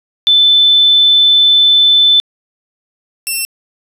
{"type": "tone pair in turn", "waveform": ["sine", "5% pulse"], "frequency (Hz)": [3520, 2697], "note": ["A7", "E7"], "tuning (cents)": [0, 39], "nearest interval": "perfect fourth", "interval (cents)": 461, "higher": "first", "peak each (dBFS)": -5, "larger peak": "neither", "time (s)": [[0.27, 2.2], [3.27, 3.45]], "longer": "first", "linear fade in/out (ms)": 0, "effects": ["resampled to 32000 Hz", "7-bit"]}